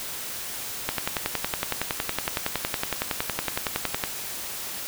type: click train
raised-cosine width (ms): 0.3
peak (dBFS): -8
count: 35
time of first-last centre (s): 0.89-4.038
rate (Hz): 10.8
effects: white hiss -34 dBFS RMS until 4.87 s